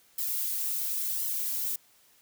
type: noise with flanger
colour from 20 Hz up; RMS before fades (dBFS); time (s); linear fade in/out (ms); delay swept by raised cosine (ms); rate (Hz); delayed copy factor
violet; -31; 0.18-1.76; 5; 0.97 to 5.37; 0.95; +0.8
effects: white hiss -62 dBFS RMS until 2.21 s